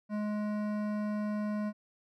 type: tone with hard clipping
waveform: triangle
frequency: 210 Hz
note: G#3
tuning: 19 cents sharp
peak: -33 dBFS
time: 0.09-1.73 s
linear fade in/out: 50 ms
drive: 18 dB
effects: none